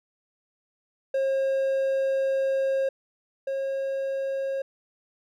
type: tone pair in turn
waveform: triangle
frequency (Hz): 538 / 541.4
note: C5 / C#5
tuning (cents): +48 / -41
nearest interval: unison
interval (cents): 11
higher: second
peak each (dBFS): -20 / -24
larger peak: first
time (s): 1.14-2.89 / 3.47-4.62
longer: first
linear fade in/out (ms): 5
effects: none